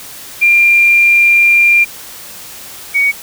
sine tone pair in turn, 2389 / 2243 Hz, D7 / C#7, +29 / +20 cents, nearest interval minor second, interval 109 cents, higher first, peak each -5 / -8 dBFS, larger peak first, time 0.41-1.85 / 2.94-3.12 s, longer first, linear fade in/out 20 ms, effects white hiss -31 dBFS RMS until 3.22 s

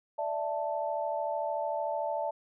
sine chord, D suspended second, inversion none, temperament just, 587.3 / 660.7 / 881 Hz, D5 / E5 / A5, 0 / +4 / +2 cents, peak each -34 dBFS, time 0.18-2.31 s, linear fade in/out 10 ms, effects none

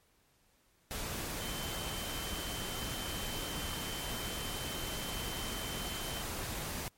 sine tone in noise, 3089 Hz, G7, 26 cents flat, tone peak -44 dBFS, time 1.41-6.22 s, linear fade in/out 0 ms, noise pink, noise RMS -39 dBFS, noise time 0.91-6.88 s, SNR -8 dB, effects pink hiss -70 dBFS RMS until 6.97 s + MP3 64 kbps

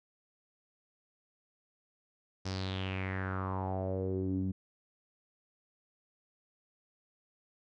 sawtooth tone with low-pass filter sweep, 94.6 Hz, F#2, 39 cents sharp, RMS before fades -35 dBFS, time 2.45-4.52 s, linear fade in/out 10 ms, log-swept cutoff 5500 to 220 Hz, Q 5, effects none

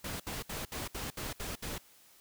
pink noise bursts, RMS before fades -39 dBFS, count 8, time 0.04-1.782 s, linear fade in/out 5 ms, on 160 ms, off 66 ms, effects white hiss -61 dBFS RMS until 2.2 s

